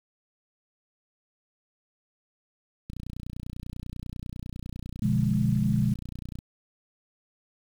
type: click train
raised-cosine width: 5 ms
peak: -25 dBFS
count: 106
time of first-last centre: 2.9-6.388 s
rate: 30.1 Hz
type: chord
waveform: sine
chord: B diminished seventh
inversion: none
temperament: equal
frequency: 123.47 / 146.83 / 174.61 / 207.7 Hz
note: B2 / D3 / F3 / Ab3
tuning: 0 / 0 / 0 / 0 cents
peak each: -26 / -29 / -29 / -26 dBFS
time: 5.02-5.94 s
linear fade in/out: 5 ms
effects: 8-bit